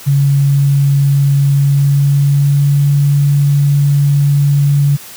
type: tone with pitch glide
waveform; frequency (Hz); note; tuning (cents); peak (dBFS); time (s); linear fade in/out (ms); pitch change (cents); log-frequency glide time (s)
sine; 140 to 142.61; C#3 to C#3; +18 to +49; -7; 0.06-4.97; 20; +31; 1.54-2.93
effects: white hiss -33 dBFS RMS until 5.16 s + high-pass 60 Hz 12 dB/octave